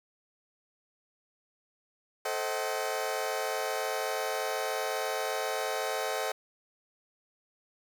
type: chord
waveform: sawtooth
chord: A diminished seventh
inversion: none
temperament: just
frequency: 440 / 528 / 633.6 / 760.3 Hz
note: A4 / C5 / Eb5 / Gb5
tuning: 0 / +16 / +31 / +47 cents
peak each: -32 dBFS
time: 2.25-6.32 s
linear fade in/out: 5 ms
effects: none